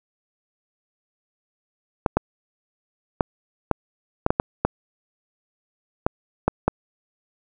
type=clicks; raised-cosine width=1 ms; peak=-3 dBFS; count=11; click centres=2.062 / 2.17 / 3.208 / 3.713 / 4.264 / 4.305 / 4.399 / 4.65 / 6.065 / 6.48 / 6.68 s; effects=none